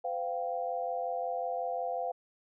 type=chord; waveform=sine; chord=C suspended fourth; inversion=none; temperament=equal with one note detuned; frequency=511.6 / 698.5 / 784 Hz; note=C5 / F5 / G5; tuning=-39 / 0 / 0 cents; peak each=-36 / -34 / -38 dBFS; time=0.04-2.12 s; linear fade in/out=10 ms; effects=none